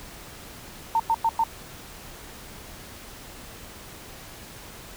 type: tone bursts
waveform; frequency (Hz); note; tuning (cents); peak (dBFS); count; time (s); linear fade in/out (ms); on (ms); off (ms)
sine; 907; A#5; -48; -18; 4; 0.95-1.438; 2; 47; 100
effects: pink hiss -43 dBFS RMS until 4.96 s